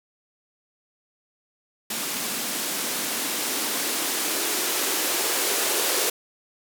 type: noise with band-pass filter sweep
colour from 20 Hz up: violet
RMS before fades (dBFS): -26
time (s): 1.9-6.1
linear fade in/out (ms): 5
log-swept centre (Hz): 210 to 410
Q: 2.6
effects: none